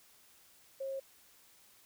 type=tone; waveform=sine; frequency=540 Hz; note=C#5; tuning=45 cents flat; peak=-36 dBFS; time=0.8-1 s; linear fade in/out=10 ms; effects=white hiss -63 dBFS RMS until 1.85 s